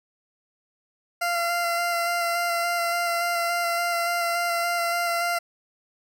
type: tone with vibrato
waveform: 20% pulse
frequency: 689 Hz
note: F5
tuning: 24 cents flat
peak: -18 dBFS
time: 1.21-5.39 s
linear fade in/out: 10 ms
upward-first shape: square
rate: 3.5 Hz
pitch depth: 13 cents each way
effects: none